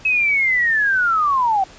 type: linear sweep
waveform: sine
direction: down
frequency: 2580 to 744 Hz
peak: -14 dBFS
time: 0.05-1.64 s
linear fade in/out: 5 ms
effects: pink hiss -43 dBFS RMS until 1.78 s + resampled to 16000 Hz